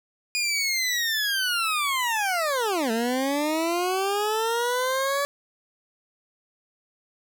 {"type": "linear two-way sweep", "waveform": "20% pulse", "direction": "down then up", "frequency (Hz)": [2460, 220, 572], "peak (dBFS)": -18, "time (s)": [0.35, 5.25], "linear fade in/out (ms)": 0, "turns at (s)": 2.91, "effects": []}